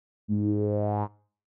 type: tone with low-pass filter sweep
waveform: sawtooth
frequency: 103.83 Hz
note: G#2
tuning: in tune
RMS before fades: -26 dBFS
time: 0.28-1.08 s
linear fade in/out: 50 ms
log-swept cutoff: 210 to 1000 Hz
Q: 6
effects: noise-tail reverb RT60 0.5 s tail -24 dB re dry